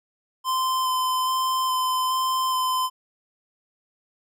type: tone with vibrato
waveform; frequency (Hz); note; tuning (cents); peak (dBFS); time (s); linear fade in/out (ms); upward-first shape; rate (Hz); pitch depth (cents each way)
square; 1031; C6; -26; -22; 0.44-2.9; 50; square; 1.2; 9
effects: none